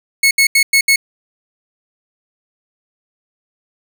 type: tone bursts at uneven times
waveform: sawtooth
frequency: 2193 Hz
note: C#7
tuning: 19 cents flat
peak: -5 dBFS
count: 5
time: 0.23-0.31 / 0.38-0.47 / 0.55-0.63 / 0.73-0.81 / 0.88-0.96 s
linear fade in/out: 5 ms
effects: none